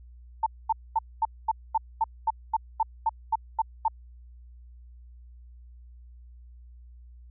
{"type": "tone bursts", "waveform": "sine", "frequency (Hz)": 891, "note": "A5", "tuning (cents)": 22, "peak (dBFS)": -20, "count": 14, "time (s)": [0.43, 3.882], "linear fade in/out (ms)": 5, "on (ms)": 33, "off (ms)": 230, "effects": ["added 60 Hz sine -46 dBFS peak until 7.3 s"]}